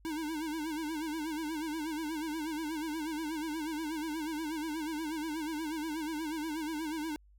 square tone with vibrato, 312.4 Hz, D#4, 7 cents sharp, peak -35 dBFS, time 0.05-7.16 s, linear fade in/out 0 ms, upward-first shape sine, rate 8.3 Hz, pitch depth 94 cents each way, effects added 50 Hz sine -58 dBFS peak until 7.38 s

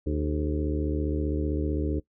harmonic tone with a mistuned harmonic, 75.4 Hz, D2, 46 cents sharp, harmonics 1 / 2 / 3 / 4 / 5 / 6 / 7, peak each -28 / -35 / -38 / -30 / -35 / -35 / -41 dBFS, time 0.06-2 s, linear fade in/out 10 ms, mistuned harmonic 6, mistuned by -75 cents, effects noise-tail reverb RT60 0.1 s tail -20 dB re dry

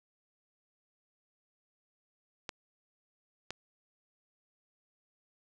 clicks, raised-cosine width 0.2 ms, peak -20 dBFS, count 2, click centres 2.492 / 3.506 s, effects none

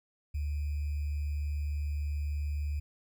sine tone with sample-and-hold, 73.42 Hz, D2, in tune, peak -30 dBFS, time 0.34-2.8 s, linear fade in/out 10 ms, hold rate 2450 Hz, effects none

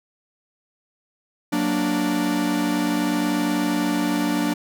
45% pulse chord, Gb augmented, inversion none, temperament equal, 185 / 233.1 / 293.7 Hz, Gb3 / Bb3 / D4, 0 / 0 / 0 cents, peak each -27 / -26 / -22 dBFS, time 1.52-4.54 s, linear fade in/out 10 ms, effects none

